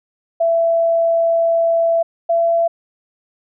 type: tone pair in turn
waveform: sine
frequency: 667 / 672.8 Hz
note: E5 / E5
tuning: +20 / +35 cents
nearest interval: unison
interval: 15 cents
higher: second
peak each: -12 dBFS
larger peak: neither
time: 0.4-2.03 / 2.29-2.68 s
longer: first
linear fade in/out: 10 ms
effects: none